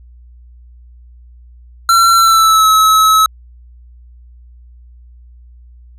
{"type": "tone with pitch glide", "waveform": "square", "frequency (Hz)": [1357, 1290.5], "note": ["E6", "E6"], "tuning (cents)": [50, -37], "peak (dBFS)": -7, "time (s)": [1.89, 3.26], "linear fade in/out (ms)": 2, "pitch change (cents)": -87, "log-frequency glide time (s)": [2.14, 2.67], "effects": ["added 60 Hz sine -37 dBFS peak until 5.98 s", "resampled to 32000 Hz"]}